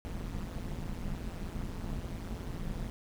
brown noise with amplitude modulation, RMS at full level -34 dBFS, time 0.05-2.9 s, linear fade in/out 0 ms, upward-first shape sine, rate 174 Hz, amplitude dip 90%, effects none

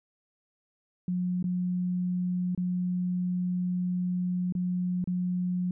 sine tone with dropouts, 180 Hz, F#3, 47 cents flat, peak -26 dBFS, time 1.08-5.71 s, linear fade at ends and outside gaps 2 ms, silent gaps 1.427-1.441 / 2.549-2.576 / 4.524-4.551 / 5.042-5.074 s, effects none

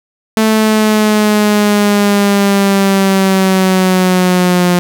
sawtooth linear sweep, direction down, 220 to 176.9 Hz, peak -4 dBFS, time 0.37-4.79 s, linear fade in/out 0 ms, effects none

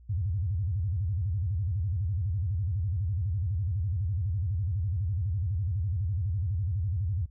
sine tone with vibrato, 91.7 Hz, F#2, 15 cents flat, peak -26 dBFS, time 0.09-7.26 s, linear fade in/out 10 ms, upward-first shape square, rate 12 Hz, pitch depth 230 cents each way, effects added 60 Hz sine -50 dBFS peak until 7.3 s

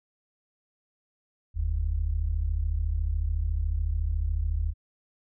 sine tone pair together, 43.87 / 77.78 Hz, F1 / D#2, +9 / 0 cents, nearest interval minor seventh, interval 991 cents, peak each -27 dBFS, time 1.54-4.74 s, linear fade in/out 50 ms, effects none

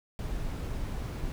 brown noise, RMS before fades -34 dBFS, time 0.19-1.32 s, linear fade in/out 0 ms, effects none

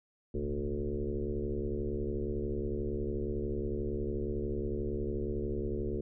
sine tone with frequency modulation, 220 Hz, A3, in tune, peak -31 dBFS, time 0.34-6.01 s, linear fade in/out 5 ms, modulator 71 Hz, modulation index 3.3, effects none

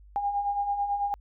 sine beating tone pair, 802 / 811.1 Hz, G5 / G#5, +39 / -41 cents, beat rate 9.1 Hz, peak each -34 / -26 dBFS, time 0.16-1.14 s, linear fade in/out 0 ms, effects added 50 Hz sine -49 dBFS peak until 1.2 s

